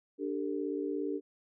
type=chord; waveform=sine; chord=D suspended fourth; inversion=none; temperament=equal with one note detuned; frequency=293.7 / 392 / 449.2 Hz; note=D4 / G4 / A4; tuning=0 / 0 / +36 cents; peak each=-35 / -36 / -38 dBFS; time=0.18-1.21 s; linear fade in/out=50 ms; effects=none

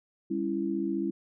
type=chord; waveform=sine; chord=C# diminished; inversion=second; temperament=just; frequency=199.57 / 277.2 / 332.6 Hz; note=G3 / C#4 / E4; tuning=+31 / 0 / +16 cents; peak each=-33 / -33 / -30 dBFS; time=0.3-1.11 s; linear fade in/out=10 ms; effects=none

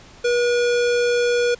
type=tone; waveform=square; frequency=482.2 Hz; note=B4; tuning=41 cents flat; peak=-17 dBFS; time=0.24-1.55 s; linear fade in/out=10 ms; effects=pink hiss -46 dBFS RMS until 1.59 s + resampled to 16000 Hz

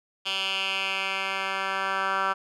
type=tone with band-pass filter sweep; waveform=10% pulse; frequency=193 Hz; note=G3; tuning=27 cents flat; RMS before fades=-28 dBFS; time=0.25-2.34 s; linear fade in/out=20 ms; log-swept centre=3200 to 1400 Hz; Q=3.1; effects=none

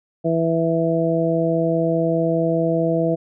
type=harmonic tone; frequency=164.81 Hz; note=E3; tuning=in tune; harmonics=1 / 2 / 3 / 4; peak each=-22 / -22 / -22 / -22 dBFS; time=0.24-3.16 s; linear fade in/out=20 ms; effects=none

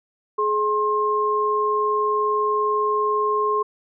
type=tone pair together; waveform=sine; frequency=422.7 / 1065.1 Hz; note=G#4 / C6; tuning=+31 / +30 cents; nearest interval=octave + major third; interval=1599 cents; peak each=-22 / -20 dBFS; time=0.38-3.63 s; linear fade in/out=10 ms; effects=none

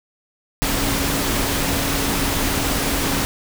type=tone in noise; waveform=sine; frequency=277.2 Hz; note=C#4; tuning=in tune; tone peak=-28 dBFS; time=0.62-3.25 s; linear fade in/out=0 ms; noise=pink; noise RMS=-21 dBFS; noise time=0.62-3.25 s; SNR=-10 dB; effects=none

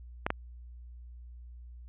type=clicks; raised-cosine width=0.5 ms; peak=-13 dBFS; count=2; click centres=0.265 / 0.304 s; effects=added 60 Hz sine -45 dBFS peak until 1.88 s + resampled to 8000 Hz

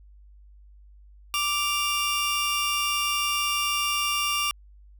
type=tone pair together; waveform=sawtooth; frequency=1174.7 / 2794 Hz; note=D6 / F7; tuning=0 / 0 cents; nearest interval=octave + minor third; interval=1500 cents; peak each=-23 dBFS; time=1.34-4.51 s; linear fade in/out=0 ms; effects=added 50 Hz sine -48 dBFS peak until 4.99 s

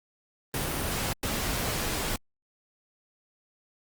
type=noise bursts at uneven times; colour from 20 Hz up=pink; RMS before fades=-30 dBFS; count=2; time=0.54-1.13 / 1.23-2.16 s; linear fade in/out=2 ms; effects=Opus 32 kbps

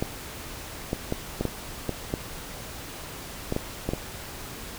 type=clicks; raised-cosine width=2 ms; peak=-12 dBFS; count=11; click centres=0.025 / 0.931 / 1.124 / 1.41 / 1.453 / 1.893 / 2.139 / 3.524 / 3.564 / 3.89 / 3.935 s; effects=pink hiss -39 dBFS RMS until 4.78 s

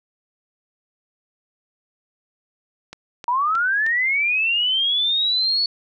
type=click train; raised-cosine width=0.2 ms; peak=-18 dBFS; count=4; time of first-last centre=2.93-3.865 s; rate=3.21 Hz
type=linear sweep; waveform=sine; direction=up; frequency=932.3 to 4451 Hz; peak=-17 dBFS; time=3.28-5.66 s; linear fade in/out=2 ms
effects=none

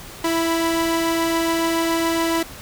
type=tone pair together; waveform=sawtooth; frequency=331 / 985.9 Hz; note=E4 / B5; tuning=+7 / -3 cents; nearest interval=octave + perfect fifth; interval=1890 cents; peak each=-15 / -23 dBFS; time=0.24-2.43 s; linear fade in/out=5 ms; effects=pink hiss -38 dBFS RMS until 2.61 s

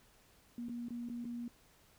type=tone with dropouts; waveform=sine; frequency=238.3 Hz; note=A#3; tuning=38 cents sharp; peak=-39 dBFS; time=0.58-1.48 s; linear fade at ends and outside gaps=2 ms; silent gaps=0.686-0.694 / 0.885-0.905 / 1.088-1.098 / 1.245-1.252 s; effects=pink hiss -66 dBFS RMS until 1.98 s

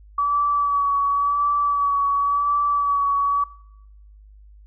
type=tone with vibrato; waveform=sine; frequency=1143 Hz; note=D6; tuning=47 cents flat; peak=-17 dBFS; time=0.18-3.44 s; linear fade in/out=5 ms; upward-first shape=sine; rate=0.93 Hz; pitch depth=24 cents each way; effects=noise-tail reverb RT60 0.8 s tail -21 dB re dry + added 51 Hz sine -44 dBFS peak until 4.66 s

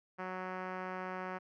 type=tone with low-pass filter; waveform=5% pulse; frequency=185 Hz; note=F#3; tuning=in tune; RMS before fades=-41 dBFS; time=0.18-1.39 s; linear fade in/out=20 ms; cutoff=1600 Hz; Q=0.78; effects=none

